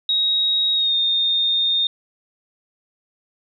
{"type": "tone with pitch glide", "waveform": "sine", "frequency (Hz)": [3788, 3661], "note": ["A#7", "A#7"], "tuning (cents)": [27, -32], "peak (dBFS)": -16, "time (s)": [0.09, 1.87], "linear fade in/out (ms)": 2, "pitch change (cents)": -59, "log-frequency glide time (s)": [0.73, 0.95], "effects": []}